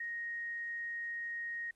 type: tone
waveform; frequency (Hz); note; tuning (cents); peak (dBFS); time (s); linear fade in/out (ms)
sine; 1870; A#6; +5; -37; 0-1.71; 5
effects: pink hiss -74 dBFS RMS until 1.75 s + Opus 24 kbps